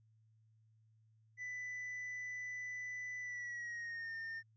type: tone with pitch glide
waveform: triangle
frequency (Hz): 1991 to 1815.2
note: B6 to A#6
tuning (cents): +14 to -47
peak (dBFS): -40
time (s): 1.37-4.43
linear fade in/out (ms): 50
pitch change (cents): -161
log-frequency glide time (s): 3.2-4.14
effects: added 110 Hz sine -67 dBFS peak until 4.56 s + resampled to 16000 Hz